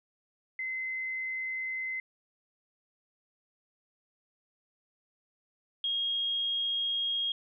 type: tone pair in turn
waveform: sine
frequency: 2055 / 3262 Hz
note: C7 / G#7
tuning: -32 / -32 cents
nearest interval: minor sixth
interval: 800 cents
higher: second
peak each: -32 / -28 dBFS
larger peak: second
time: 0.59-2 / 5.84-7.32 s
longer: second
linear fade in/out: 2 ms
effects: none